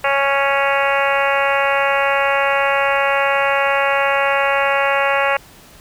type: harmonic tone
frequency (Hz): 277.2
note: C#4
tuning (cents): 0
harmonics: 2 / 3 / 4 / 5 / 6 / 7 / 8 / 9 / 10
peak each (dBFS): -19 / -21 / -22 / -23 / -24 / -24 / -25 / -26 / -26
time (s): 0.04-5.37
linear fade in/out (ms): 5
effects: pink hiss -44 dBFS RMS until 5.8 s